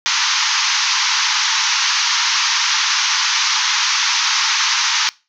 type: band-pass noise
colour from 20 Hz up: white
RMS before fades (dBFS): -17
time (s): 0.06-5.09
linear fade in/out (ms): 0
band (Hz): 860 to 6400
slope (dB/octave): 96
effects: noise-tail reverb RT60 0.3 s tail -23 dB re dry